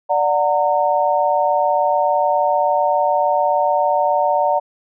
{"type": "chord", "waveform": "sine", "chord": "D augmented", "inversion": "none", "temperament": "just", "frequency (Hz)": [587.3, 734.2, 917.7], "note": ["D5", "F#5", "A#5"], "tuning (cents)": [0, -14, -27], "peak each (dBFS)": -18, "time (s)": [0.09, 4.6], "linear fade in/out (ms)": 20, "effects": []}